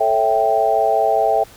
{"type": "chord", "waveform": "sine", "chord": "A dominant seventh", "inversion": "none", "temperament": "equal", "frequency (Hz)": [440, 554.4, 659.3, 784], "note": ["A4", "C#5", "E5", "G5"], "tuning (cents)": [0, 0, 0, 0], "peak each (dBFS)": [-21, -23, -17, -17], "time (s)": [0, 1.44], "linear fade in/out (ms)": 10, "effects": ["pink hiss -44 dBFS RMS until 1.56 s"]}